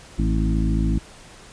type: harmonic tone with a mistuned harmonic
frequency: 54.1 Hz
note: A1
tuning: 29 cents flat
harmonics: 1 / 2 / 3 / 4 / 5 / 6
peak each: -20 / -28 / -25 / -27 / -29 / -30 dBFS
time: 0.18-0.99 s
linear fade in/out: 10 ms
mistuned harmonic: 4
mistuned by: +39 cents
effects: pink hiss -45 dBFS RMS until 1.52 s + resampled to 22050 Hz